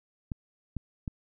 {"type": "clicks", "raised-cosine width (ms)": 5, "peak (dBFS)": -21, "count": 3, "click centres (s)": [0.318, 0.767, 1.078], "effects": []}